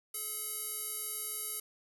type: tone with band-pass filter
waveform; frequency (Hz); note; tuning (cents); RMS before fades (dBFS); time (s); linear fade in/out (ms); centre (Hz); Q
square; 428.3; A4; -47; -39; 0.14-1.6; 5; 11000; 3.6
effects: none